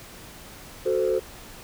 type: chord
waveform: sine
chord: F# diminished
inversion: none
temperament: equal with one note detuned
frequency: 370 / 440 / 519.3 Hz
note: F#4 / A4 / C5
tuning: 0 / 0 / -13 cents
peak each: -24 dBFS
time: 0.85-1.2 s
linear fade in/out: 20 ms
effects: tanh soft clip ceiling -14 dBFS + pink hiss -44 dBFS RMS until 1.63 s